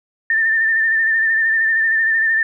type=tone with vibrato; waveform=sine; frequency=1795 Hz; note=A6; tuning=34 cents sharp; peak=-13 dBFS; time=0.3-2.43 s; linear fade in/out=2 ms; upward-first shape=sine; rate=13 Hz; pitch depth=36 cents each way; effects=none